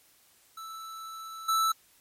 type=tone with level steps; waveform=square; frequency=1318.5 Hz; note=E6; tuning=in tune; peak=-40 / -24 dBFS; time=0.57-1.72 s; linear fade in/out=5 ms; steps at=1.48 s; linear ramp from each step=10 ms; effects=white hiss -62 dBFS RMS until 2 s + MP3 64 kbps